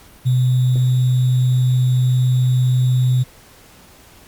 sine tone with sample-and-hold, 126.6 Hz, B2, 43 cents sharp, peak -12 dBFS, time 0.25-3.24 s, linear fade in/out 20 ms, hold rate 3675 Hz, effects pink hiss -46 dBFS RMS until 4.27 s + Opus 48 kbps

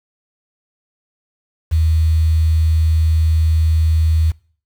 sine tone with quantisation, 80 Hz, D#2, 49 cents sharp, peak -11 dBFS, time 1.71-4.32 s, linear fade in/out 20 ms, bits 6, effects noise-tail reverb RT60 0.5 s tail -24 dB re dry

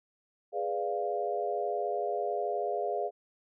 sine chord, G# diminished seventh, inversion none, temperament equal, 415.3 / 493.9 / 587.3 / 698.5 Hz, G#4 / B4 / D5 / F5, 0 / 0 / 0 / 0 cents, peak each -34 / -37 / -36 / -33 dBFS, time 0.52-3.11 s, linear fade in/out 50 ms, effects none

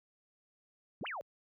sine exponential two-way sweep, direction up then down, 130.81 to 3136 to 508 Hz, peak -38 dBFS, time 1.01-1.21 s, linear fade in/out 0 ms, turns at 1.07 s, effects high-pass 80 Hz 12 dB/octave

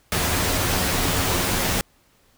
pink noise with comb filter, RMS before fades -22 dBFS, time 0.12-1.81 s, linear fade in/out 0 ms, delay 11 ms, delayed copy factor +0.6, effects pink hiss -60 dBFS RMS until 2.37 s

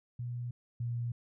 sine tone pair in turn, 121.3 / 119.01 Hz, B2 / A#2, -31 / +36 cents, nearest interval unison, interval 33 cents, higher first, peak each -35 / -32 dBFS, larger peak second, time 0.19-0.51 / 0.8-1.12 s, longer neither, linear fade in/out 5 ms, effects none

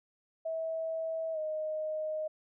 sine tone with pitch glide, 648 to 620.9 Hz, E5 to D#5, -30 to -4 cents, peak -32 dBFS, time 0.45-2.28 s, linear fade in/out 10 ms, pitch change -74 cents, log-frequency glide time 1.33-1.38 s, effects none

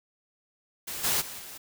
white noise with level steps, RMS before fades -36 / -26 / -40 / -43 dBFS, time 0.87-1.58 s, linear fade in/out 10 ms, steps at 1.03 / 1.2 / 1.38 s, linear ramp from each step 20 ms, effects none

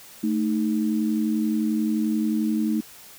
sine tone pair together, 220 / 311.4 Hz, A3 / D#4, 0 / +2 cents, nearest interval tritone, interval 602 cents, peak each -22 / -25 dBFS, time 0.23-2.81 s, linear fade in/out 10 ms, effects white hiss -46 dBFS RMS until 3.18 s

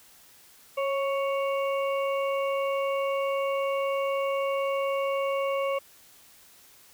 harmonic tone with a mistuned harmonic, 556 Hz, C#5, 5 cents sharp, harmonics 1 / 2 / 4 / 5, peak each -26 / -32 / -38 / -40 dBFS, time 0.77-5.79 s, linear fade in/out 10 ms, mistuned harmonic 1, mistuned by -25 cents, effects white hiss -55 dBFS RMS until 6.93 s

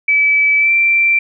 sine tone with pitch glide, 2300 to 2350 Hz, D7 to D7, -37 to +1 cents, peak -9 dBFS, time 0.08-1.19 s, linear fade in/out 5 ms, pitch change +38 cents, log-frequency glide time 0.58-0.72 s, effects none

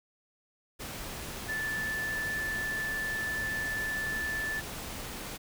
sine tone in noise, 1752 Hz, A6, 8 cents flat, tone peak -31 dBFS, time 1.48-4.61 s, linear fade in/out 20 ms, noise pink, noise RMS -40 dBFS, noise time 0.79-5.38 s, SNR +6 dB, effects none

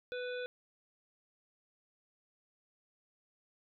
harmonic tone, 496 Hz, B4, 7 cents sharp, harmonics 1 / 3 / 5 / 7 / 8, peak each -38 / -44 / -50 / -51 / -56 dBFS, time 0.12-0.46 s, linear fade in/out 0 ms, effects none

